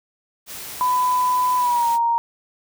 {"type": "noise", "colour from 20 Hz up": "white", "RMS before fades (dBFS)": -34, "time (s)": [0.46, 1.99], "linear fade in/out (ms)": 50}
{"type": "tone with pitch glide", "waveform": "sine", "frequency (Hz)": [1000, 933], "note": ["B5", "A#5"], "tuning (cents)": [21, 1], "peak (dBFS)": -16, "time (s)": [0.81, 2.18], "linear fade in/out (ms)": 0, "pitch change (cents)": -120, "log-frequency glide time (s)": [1.57, 1.88]}
{"effects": []}